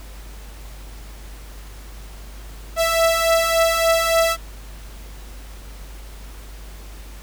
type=beating tone pair; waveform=sawtooth; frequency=658 / 661.5 Hz; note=E5 / E5; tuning=-3 / +6 cents; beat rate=3.5 Hz; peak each=-17 / -13 dBFS; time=2.76-4.37 s; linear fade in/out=50 ms; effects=added 50 Hz sine -35 dBFS peak until 7.22 s + pink hiss -44 dBFS RMS until 7.22 s